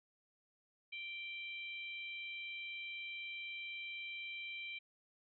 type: harmonic tone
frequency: 784 Hz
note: G5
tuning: in tune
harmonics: 3 / 4 / 5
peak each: -44 / -50 / -55 dBFS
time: 0.92-4.79 s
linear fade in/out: 10 ms
effects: none